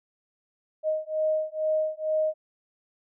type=beating tone pair; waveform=sine; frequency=622.3 / 624.5 Hz; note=D#5 / D#5; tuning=0 / +6 cents; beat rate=2.2 Hz; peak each=-27 dBFS; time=0.83-2.34 s; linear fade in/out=50 ms; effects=none